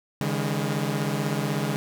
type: tone cluster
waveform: sawtooth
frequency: 141.8 / 157.9 / 204.4 Hz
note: C#3 / D#3 / G#3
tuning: +40 / +26 / -27 cents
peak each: -24 / -26 / -25 dBFS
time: 0.21-1.76 s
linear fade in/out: 0 ms
effects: none